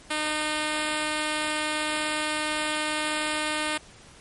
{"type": "tone", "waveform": "5% pulse", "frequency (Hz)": 305.4, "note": "D#4", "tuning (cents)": -32, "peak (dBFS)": -14, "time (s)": [0.1, 3.78], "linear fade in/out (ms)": 10, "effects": ["pink hiss -50 dBFS RMS until 4.2 s", "MP3 48 kbps"]}